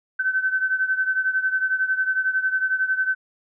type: beating tone pair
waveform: sine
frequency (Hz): 1526 / 1537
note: G6 / G6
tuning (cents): -47 / -35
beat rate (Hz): 11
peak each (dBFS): -21 / -25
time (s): 0.19-3.15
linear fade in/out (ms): 10
effects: none